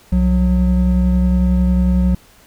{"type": "tone pair together", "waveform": "triangle", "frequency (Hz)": [64.31, 181.9], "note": ["C2", "F#3"], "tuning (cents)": [-29, -29], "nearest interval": "octave + tritone", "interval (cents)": 1800, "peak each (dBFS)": -12, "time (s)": [0.12, 2.15], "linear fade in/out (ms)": 5, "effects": ["pink hiss -48 dBFS RMS until 2.46 s"]}